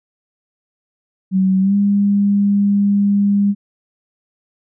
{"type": "tone with pitch glide", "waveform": "sine", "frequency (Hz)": [189.3, 201.7], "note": ["F#3", "G3"], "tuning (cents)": [40, 50], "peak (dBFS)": -11, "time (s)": [1.31, 3.55], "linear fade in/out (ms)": 50, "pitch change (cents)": 110, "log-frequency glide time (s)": [1.6, 1.75], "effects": []}